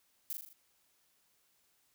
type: noise with echo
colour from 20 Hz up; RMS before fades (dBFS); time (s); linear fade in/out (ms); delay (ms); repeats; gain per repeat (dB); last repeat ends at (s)
violet; -38; 0.3-0.33; 0; 40; 5; -4; 0.53
effects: white hiss -73 dBFS RMS until 1.94 s